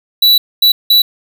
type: tone bursts at uneven times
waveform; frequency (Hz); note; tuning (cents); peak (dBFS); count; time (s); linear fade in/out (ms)
square; 3944; B7; -3; -6; 3; 0.22-0.38 / 0.62-0.72 / 0.9-1.02; 5
effects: none